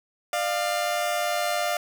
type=tone pair together; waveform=sawtooth; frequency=598.9 / 698.5 Hz; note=D5 / F5; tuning=+34 / 0 cents; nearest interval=minor third; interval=266 cents; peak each=-24 / -22 dBFS; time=0.33-1.77 s; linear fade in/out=2 ms; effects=none